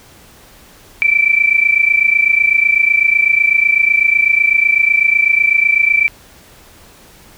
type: tone pair together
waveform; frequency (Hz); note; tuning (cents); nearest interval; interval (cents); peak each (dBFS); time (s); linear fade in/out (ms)
sine; 2318 / 2346; D7 / D7; -23 / -2; unison; 21; -12; 1.02-6.08; 0
effects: pink hiss -43 dBFS RMS until 7.37 s